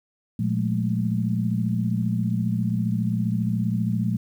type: tone cluster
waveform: sine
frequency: 117.3 / 177.7 / 210.4 / 225.3 Hz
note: A#2 / F3 / G#3 / A3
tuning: +11 / +30 / +23 / +41 cents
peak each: -25 / -26 / -26 / -33 dBFS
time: 0.39-4.17 s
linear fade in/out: 5 ms
effects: 9-bit